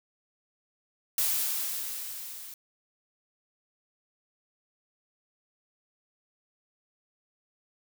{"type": "noise with level ramp", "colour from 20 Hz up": "blue", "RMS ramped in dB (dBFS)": [-26, -44], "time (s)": [1.18, 2.54], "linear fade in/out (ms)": 2, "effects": []}